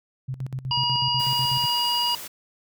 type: tone with tremolo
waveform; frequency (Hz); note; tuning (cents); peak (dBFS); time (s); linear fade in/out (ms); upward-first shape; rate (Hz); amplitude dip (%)
sine; 130.81; C3; 0; -26; 0.28-1.66; 10; square; 8.1; 80
type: harmonic tone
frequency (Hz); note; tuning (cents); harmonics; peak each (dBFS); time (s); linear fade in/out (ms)
960; B5; -49; 1 / 3 / 5; -26 / -24 / -26; 0.71-2.15; 2
type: noise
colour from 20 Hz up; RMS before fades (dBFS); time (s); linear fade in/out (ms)
white; -37; 1.19-2.28; 10
effects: none